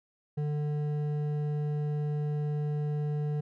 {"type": "tone with hard clipping", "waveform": "sine", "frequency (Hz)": 148.5, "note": "D3", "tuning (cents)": 20, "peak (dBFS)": -30, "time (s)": [0.37, 3.41], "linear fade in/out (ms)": 10, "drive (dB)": 8, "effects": []}